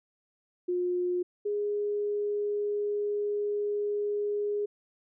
sine tone pair in turn, 357.5 / 413.1 Hz, F4 / G#4, +41 / -9 cents, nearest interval minor third, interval 250 cents, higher second, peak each -26 / -27 dBFS, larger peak first, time 0.68-1.23 / 1.45-4.66 s, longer second, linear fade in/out 10 ms, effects none

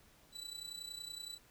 35% pulse tone with amplitude modulation, 3960 Hz, B7, 4 cents sharp, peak -39 dBFS, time 0.32-1.39 s, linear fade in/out 50 ms, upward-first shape sine, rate 30.7 Hz, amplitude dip 75%, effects pink hiss -65 dBFS RMS until 1.5 s

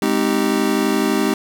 square chord, Ab major seventh, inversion none, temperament just, 207.7 / 259.6 / 311.5 / 389.3 Hz, Ab3 / C4 / Eb4 / G4, 0 / -13 / +2 / -12 cents, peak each -22 dBFS, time 0.02-1.34 s, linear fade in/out 2 ms, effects none

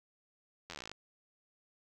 slowing click train, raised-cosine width 0.2 ms, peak -26 dBFS, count 15, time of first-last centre 0.7-0.916 s, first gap 11 ms, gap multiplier 1.05, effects none

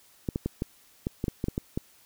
clicks, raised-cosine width 3 ms, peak -15 dBFS, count 11, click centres 0.288 / 0.359 / 0.46 / 0.621 / 1.069 / 1.241 / 1.282 / 1.441 / 1.484 / 1.579 / 1.775 s, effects white hiss -59 dBFS RMS until 2.05 s

